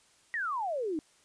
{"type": "exponential sweep", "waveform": "sine", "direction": "down", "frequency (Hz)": [1949, 293.7], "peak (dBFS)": -30, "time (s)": [0.34, 0.99], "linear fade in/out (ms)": 0, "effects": ["white hiss -64 dBFS RMS until 1.24 s", "resampled to 22050 Hz"]}